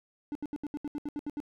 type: tone bursts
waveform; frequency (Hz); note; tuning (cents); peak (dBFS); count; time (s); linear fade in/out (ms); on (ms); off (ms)
triangle; 293.7; D4; 0; -30; 11; 0.32-1.402; 0; 32; 73
effects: none